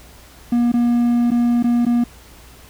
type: tone with dropouts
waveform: triangle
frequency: 238.9 Hz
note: A#3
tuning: 43 cents sharp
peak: -11 dBFS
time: 0.52-2.04 s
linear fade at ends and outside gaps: 5 ms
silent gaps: 0.719-0.738 / 1.306-1.315 / 1.627-1.641 / 1.852-1.864 s
effects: added 60 Hz sine -45 dBFS peak until 2.69 s + pink hiss -45 dBFS RMS until 2.69 s